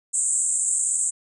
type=band-pass noise; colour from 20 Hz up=pink; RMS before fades=-23 dBFS; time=0.13-1.11 s; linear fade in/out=20 ms; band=7300 to 8800 Hz; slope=96 dB/octave; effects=none